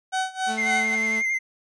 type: tone with tremolo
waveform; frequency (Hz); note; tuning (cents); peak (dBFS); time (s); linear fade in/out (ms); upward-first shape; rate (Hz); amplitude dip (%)
30% pulse; 754; F#5; +32; -19; 0.12-0.96; 20; sine; 3.6; 90
type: tone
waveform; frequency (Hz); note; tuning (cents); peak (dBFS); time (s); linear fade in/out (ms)
sawtooth; 220; A3; 0; -26; 0.46-1.23; 50
type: tone with vibrato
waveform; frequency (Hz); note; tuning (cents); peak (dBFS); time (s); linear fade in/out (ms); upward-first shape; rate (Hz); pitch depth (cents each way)
triangle; 2093; C7; 0; -20; 0.57-1.39; 20; sine; 11; 28
effects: resampled to 22050 Hz